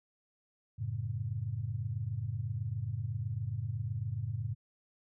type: chord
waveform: sine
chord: F# minor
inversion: none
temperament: just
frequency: 92.5 / 111 / 138.75 Hz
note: F#2 / A2 / C#3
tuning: 0 / +16 / +2 cents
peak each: -40 / -35 / -40 dBFS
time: 0.78-4.55 s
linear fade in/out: 20 ms
effects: none